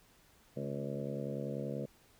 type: harmonic tone with a mistuned harmonic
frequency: 70.4 Hz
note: C#2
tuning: 27 cents sharp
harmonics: 2 / 3 / 4 / 5 / 6 / 7 / 8 / 9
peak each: -41 / -42 / -47 / -47 / -48 / -43 / -45 / -50 dBFS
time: 0.56-1.86 s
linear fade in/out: 10 ms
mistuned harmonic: 4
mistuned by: -37 cents
effects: pink hiss -65 dBFS RMS until 2.19 s